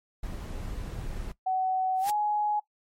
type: noise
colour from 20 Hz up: brown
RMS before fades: -35 dBFS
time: 0.23-1.32 s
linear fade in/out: 5 ms
type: tone with pitch glide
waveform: sine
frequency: 751 to 838.1 Hz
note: F#5 to G#5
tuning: +26 to +16 cents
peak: -24 dBFS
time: 1.46-2.6 s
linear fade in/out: 10 ms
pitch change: +190 cents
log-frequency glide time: 2.01-2.1 s
type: noise with exponential growth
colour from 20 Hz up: white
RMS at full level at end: -31 dBFS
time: 1.95-2.1 s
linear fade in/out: 1 ms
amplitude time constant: 31 ms
effects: noise-tail reverb RT60 0.1 s tail -18 dB re dry + MP3 64 kbps